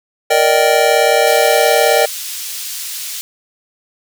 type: chord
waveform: square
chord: Eb major seventh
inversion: second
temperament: just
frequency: 466.7 / 583.4 / 622.3 / 777.8 Hz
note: Bb4 / D5 / Eb5 / G5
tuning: +2 / -12 / 0 / -14 cents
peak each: -16 dBFS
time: 0.3-2.06 s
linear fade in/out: 10 ms
type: high-pass noise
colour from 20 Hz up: pink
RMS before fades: -25 dBFS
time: 1.27-3.21 s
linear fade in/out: 0 ms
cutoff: 4000 Hz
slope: 12 dB/octave
effects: none